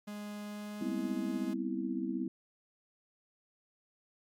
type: tone with pitch glide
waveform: 45% pulse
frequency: 207.7 to 209.4 Hz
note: G#3 to G#3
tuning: 0 to +15 cents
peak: -40 dBFS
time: 0.07-1.54 s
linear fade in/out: 10 ms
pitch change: +15 cents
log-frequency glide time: 0.44-0.95 s
type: chord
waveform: sine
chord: C major seventh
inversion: second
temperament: just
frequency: 196.22 / 245.3 / 261.6 / 327 Hz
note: G3 / B3 / C4 / E4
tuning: +2 / -12 / 0 / -14 cents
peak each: -39 / -38 / -38 / -37 dBFS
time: 0.81-2.28 s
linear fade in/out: 5 ms
effects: MP3 96 kbps